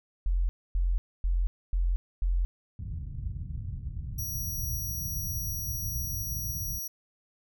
sine tone bursts, 43.65 Hz, F1, in tune, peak -23 dBFS, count 5, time 0.26-2.45 s, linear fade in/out 0 ms, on 230 ms, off 260 ms
white low-pass noise, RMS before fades -36 dBFS, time 2.79-6.79 s, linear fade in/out 5 ms, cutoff 120 Hz, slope 24 dB/octave
5% pulse tone, 5780 Hz, F#8, 41 cents flat, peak -28 dBFS, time 4.18-6.88 s, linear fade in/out 10 ms
effects none

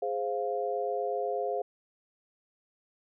sine chord, F minor, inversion first, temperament equal, 415.3 / 523.3 / 698.5 Hz, Ab4 / C5 / F5, 0 / 0 / 0 cents, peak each -33 dBFS, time 0.02-1.62 s, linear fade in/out 5 ms, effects none

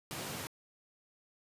pink high-pass noise, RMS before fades -41 dBFS, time 0.11-0.47 s, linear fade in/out 0 ms, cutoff 100 Hz, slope 24 dB/octave, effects resampled to 32000 Hz

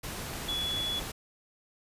sine tone in noise, 3400 Hz, G#7, 40 cents sharp, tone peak -30 dBFS, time 0.48-1 s, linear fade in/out 10 ms, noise pink, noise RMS -38 dBFS, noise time 0.03-1.12 s, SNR +5 dB, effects resampled to 32000 Hz

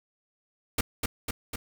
pink noise with echo, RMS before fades -25 dBFS, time 0.78-0.81 s, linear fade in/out 5 ms, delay 250 ms, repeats 3, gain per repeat -3 dB, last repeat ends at 1.56 s, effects none

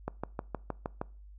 click train, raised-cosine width 1 ms, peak -19 dBFS, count 7, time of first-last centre 0.08-1.015 s, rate 6.42 Hz, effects noise-tail reverb RT60 0.4 s tail -23 dB re dry + added 50 Hz sine -48 dBFS peak until 1.38 s

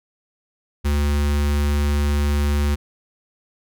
square tone with notch filter, 72.6 Hz, D2, 19 cents flat, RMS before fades -19 dBFS, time 0.84-2.76 s, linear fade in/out 20 ms, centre 630 Hz, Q 1.7, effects none

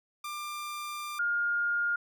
sawtooth / sine tone pair in turn, 1191 / 1416.3 Hz, D6 / F6, +24 / +24 cents, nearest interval minor third, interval 300 cents, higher second, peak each -32 / -26 dBFS, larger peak second, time 0.24-1.19 / 1.19-1.96 s, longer first, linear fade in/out 5 ms, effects none

